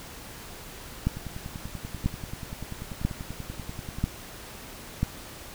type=two click trains; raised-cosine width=5 ms; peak=-11 / -23 dBFS; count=5 / 30; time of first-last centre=1.07-5.03 / 1.17-3.986 s; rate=1.01 / 10.3 Hz; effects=pink hiss -43 dBFS RMS until 5.54 s

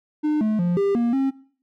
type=tone with pitch steps; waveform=triangle; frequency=302.4 / 215.5 / 175.1 / 398.4 / 236 / 269.6 Hz; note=D#4 / A3 / F3 / G4 / A#3 / C#4; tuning=-49 / -36 / +5 / +28 / +22 / -48 cents; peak=-16 dBFS; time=0.23-1.31 s; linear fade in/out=20 ms; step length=180 ms; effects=noise-tail reverb RT60 0.5 s tail -19 dB re dry

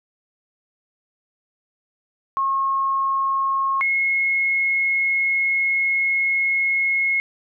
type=tone pair in turn; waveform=sine; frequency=1084 / 2168 Hz; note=C#6 / C#7; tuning=-39 / -39 cents; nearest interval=octave; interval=1200 cents; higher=second; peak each=-18 / -17 dBFS; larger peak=second; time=2.37-3.81 / 3.81-7.2 s; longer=second; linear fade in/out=0 ms; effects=none

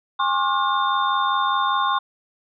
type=tone cluster; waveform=sine; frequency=816 / 1070 / 1155 / 1427 / 3610 Hz; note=G#5 / C6 / D6 / F6 / A7; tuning=-31 / +38 / -29 / +37 / +44 cents; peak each=-26 / -20 / -27 / -28 / -29 dBFS; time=0.19-1.99 s; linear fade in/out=10 ms; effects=none

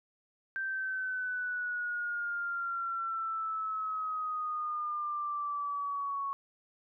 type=exponential sweep; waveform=sine; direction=down; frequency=1568 to 1106 Hz; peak=-32 dBFS; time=0.56-6.33 s; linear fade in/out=0 ms; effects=none

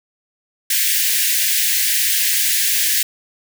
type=high-pass noise; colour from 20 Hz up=white; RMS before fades=-17 dBFS; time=0.7-3.03 s; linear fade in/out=5 ms; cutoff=1600 Hz; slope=96 dB/octave; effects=none

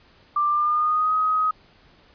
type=tone with pitch glide; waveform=sine; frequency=1183 to 1260.6 Hz; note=D6 to D#6; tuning=+12 to +22 cents; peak=-18 dBFS; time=0.36-1.51 s; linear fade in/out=5 ms; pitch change=+110 cents; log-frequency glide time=0.49-1.14 s; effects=pink hiss -55 dBFS RMS until 2.14 s + resampled to 11025 Hz

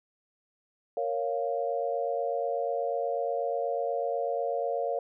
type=chord; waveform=sine; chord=Bb minor; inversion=none; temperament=equal; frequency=466.2 / 554.4 / 698.5 Hz; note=Bb4 / Db5 / F5; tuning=0 / 0 / 0 cents; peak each=-32 / -31 / -32 dBFS; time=0.97-4.99 s; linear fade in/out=2 ms; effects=none

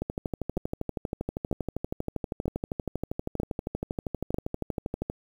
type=two click trains; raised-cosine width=2 ms; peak=-16 / -14 dBFS; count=65 / 5; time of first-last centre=0.02-5.099 / 0.57-4.344 s; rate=12.6 / 1.06 Hz; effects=8-bit

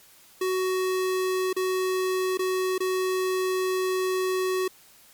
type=tone with dropouts; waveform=square; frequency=372.7 Hz; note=F#4; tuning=13 cents sharp; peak=-24 dBFS; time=0.41-4.68 s; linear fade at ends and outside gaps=5 ms; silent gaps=1.53-1.564 / 2.374-2.391 / 2.781-2.803 s; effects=white hiss -54 dBFS RMS until 5.13 s + MP3 96 kbps

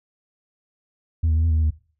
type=tone with pitch steps; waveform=sine; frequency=81.5 / 78.7 / 80.3 / 82.7 / 78.8 / 79.3 / 77.1 Hz; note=E2 / D#2 / E2 / E2 / D#2 / D#2 / D#2; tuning=-19 / +20 / -45 / +6 / +23 / +33 / -15 cents; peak=-14 dBFS; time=1.23-1.706 s; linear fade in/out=10 ms; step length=68 ms; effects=noise-tail reverb RT60 0.4 s tail -20 dB re dry + tanh soft clip ceiling -15 dBFS

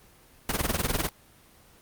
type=noise with tremolo; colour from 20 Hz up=pink; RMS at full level=-24 dBFS; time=0.49-1.09 s; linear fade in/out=2 ms; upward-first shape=sine; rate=20 Hz; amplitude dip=85%; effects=pink hiss -56 dBFS RMS until 1.81 s + Opus 24 kbps

